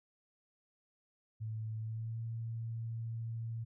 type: tone with pitch glide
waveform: sine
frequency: 110 to 114.21 Hz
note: A2 to A#2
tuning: 0 to -35 cents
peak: -37 dBFS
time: 1.4-3.65 s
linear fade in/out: 20 ms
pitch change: +65 cents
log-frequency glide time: 1.79-2.2 s
effects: none